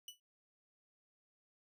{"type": "tone with exponential decay", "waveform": "sawtooth", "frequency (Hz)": 2960, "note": "F#7", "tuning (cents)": 0, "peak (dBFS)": -40, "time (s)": [0.08, 0.2], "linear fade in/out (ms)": 2, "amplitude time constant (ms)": 24, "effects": []}